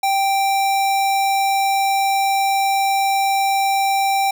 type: tone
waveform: square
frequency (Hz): 784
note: G5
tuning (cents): 0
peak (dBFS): -16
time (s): 0.03-4.31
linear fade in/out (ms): 5
effects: none